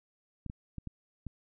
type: clicks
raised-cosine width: 5 ms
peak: -27 dBFS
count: 5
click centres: 0.463 / 0.499 / 0.783 / 0.873 / 1.267 s
effects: none